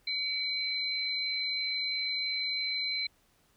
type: tone pair together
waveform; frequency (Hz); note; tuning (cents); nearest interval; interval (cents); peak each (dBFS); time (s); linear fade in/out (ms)
sine; 2266 / 4063; C#7 / B7; +37 / +48; minor seventh; 1011; -35 / -31; 0.07-3.07; 5
effects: pink hiss -68 dBFS RMS until 3.56 s